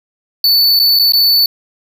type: tone with dropouts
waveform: square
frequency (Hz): 4484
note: C#8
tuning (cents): +19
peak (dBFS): -8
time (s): 0.44-1.46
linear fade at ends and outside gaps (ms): 2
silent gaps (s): 0.792-0.798 / 0.99-0.995 / 1.122-1.134
effects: none